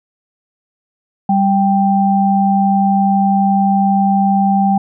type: tone pair together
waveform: sine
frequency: 196.5 / 786 Hz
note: G3 / G5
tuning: +4 / +4 cents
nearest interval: 2 octaves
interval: 2400 cents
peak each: -12 / -13 dBFS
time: 1.29-4.78 s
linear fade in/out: 5 ms
effects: none